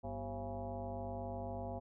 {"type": "tone with frequency modulation", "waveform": "sine", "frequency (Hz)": 389, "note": "G4", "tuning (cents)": -13, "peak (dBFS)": -39, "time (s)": [0.03, 1.8], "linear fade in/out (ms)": 20, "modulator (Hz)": 146, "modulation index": 2.9, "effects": []}